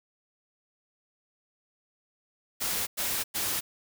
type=noise bursts; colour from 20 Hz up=white; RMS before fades=-30 dBFS; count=3; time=2.6-3.61 s; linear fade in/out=20 ms; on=270 ms; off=100 ms; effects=none

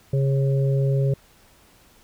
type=harmonic tone; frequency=136.4 Hz; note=C#3; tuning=28 cents flat; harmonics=1 / 3 / 4; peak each=-18 / -28 / -30 dBFS; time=0.13-1.14 s; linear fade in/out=5 ms; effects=pink hiss -55 dBFS RMS until 2.03 s

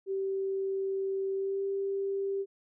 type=tone with pitch glide; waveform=sine; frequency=387.5 to 393.1 Hz; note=G4 to G4; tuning=-20 to +5 cents; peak=-29 dBFS; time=0.06-2.46 s; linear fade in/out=50 ms; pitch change=+25 cents; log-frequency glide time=1.34-1.63 s; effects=none

